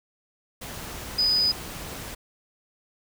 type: tone in noise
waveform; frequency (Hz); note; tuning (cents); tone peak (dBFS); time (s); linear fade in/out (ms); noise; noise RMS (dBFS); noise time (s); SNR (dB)
sine; 4978; D#8; 0; -19; 1.18-1.52; 10; pink; -37; 0.61-2.15; +15
effects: none